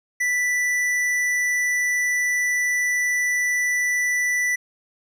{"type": "tone with tanh clipping", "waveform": "sine", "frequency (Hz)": 1975.5, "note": "B6", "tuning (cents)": 0, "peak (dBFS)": -21, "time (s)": [0.2, 4.56], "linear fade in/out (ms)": 10, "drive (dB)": 13, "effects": []}